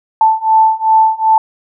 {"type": "beating tone pair", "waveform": "sine", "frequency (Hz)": [880, 882.6], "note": ["A5", "A5"], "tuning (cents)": [0, 5], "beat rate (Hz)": 2.6, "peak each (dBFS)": [-11, -10], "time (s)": [0.21, 1.38], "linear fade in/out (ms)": 2, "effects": []}